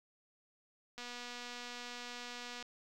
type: click train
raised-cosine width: 0.2 ms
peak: -29 dBFS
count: 401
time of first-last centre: 0.98-2.626 s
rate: 243 Hz
effects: 10-bit